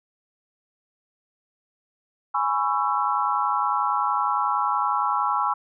sine chord, C# minor seventh, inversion second, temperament just, 831.5 / 997.9 / 1108.7 / 1330.5 Hz, G#5 / B5 / C#6 / E6, +2 / +18 / 0 / +16 cents, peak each -26 dBFS, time 2.34-5.54 s, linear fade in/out 10 ms, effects none

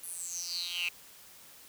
10% pulse tone with high-pass filter sweep, 174.61 Hz, F3, in tune, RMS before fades -37 dBFS, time 0.03-0.89 s, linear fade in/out 5 ms, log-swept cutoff 11000 to 2500 Hz, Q 8.9, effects white hiss -54 dBFS RMS until 1.68 s

